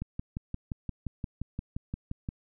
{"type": "click train", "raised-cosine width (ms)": 5, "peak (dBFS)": -21, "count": 14, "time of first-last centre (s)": [0.02, 2.289], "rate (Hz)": 5.73, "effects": []}